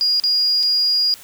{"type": "tone with dropouts", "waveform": "sine", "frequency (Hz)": 4860, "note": "D#8", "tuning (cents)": -42, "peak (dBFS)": -14, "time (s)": [0.01, 1.14], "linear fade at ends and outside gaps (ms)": 0, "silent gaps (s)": [[0.199, 0.238], [0.629, 0.633]], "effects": ["white hiss -42 dBFS RMS until 1.23 s"]}